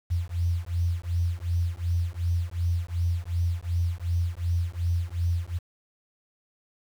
sine beating tone pair, 84.9 / 87.6 Hz, F2 / F2, -48 / +6 cents, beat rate 2.7 Hz, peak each -27 dBFS, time 0.1-5.59 s, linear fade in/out 20 ms, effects 8-bit

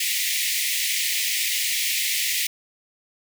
pink high-pass noise, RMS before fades -24 dBFS, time 0-2.47 s, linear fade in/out 5 ms, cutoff 1900 Hz, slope 96 dB/octave, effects none

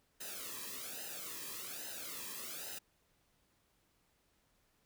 white noise with flanger, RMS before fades -45 dBFS, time 0.2-2.79 s, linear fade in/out 10 ms, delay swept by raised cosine 0.88 to 1.4 ms, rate 1.2 Hz, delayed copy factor -0.85, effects pink hiss -75 dBFS RMS until 4.85 s

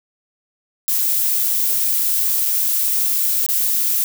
violet noise with dropouts, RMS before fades -18 dBFS, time 0.88-4.04 s, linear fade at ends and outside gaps 0 ms, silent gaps 2.455-2.459 / 3.463-3.488 s, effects none

